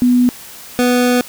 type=tone pair in turn; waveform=sine / 25% pulse; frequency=246.9 / 246.9 Hz; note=B3 / B3; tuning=0 / 0 cents; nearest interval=unison; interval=0 cents; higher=neither; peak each=-8 / -7 dBFS; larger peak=second; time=0.02-0.29 / 0.79-1.21 s; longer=second; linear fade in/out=0 ms; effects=white hiss -35 dBFS RMS until 1.28 s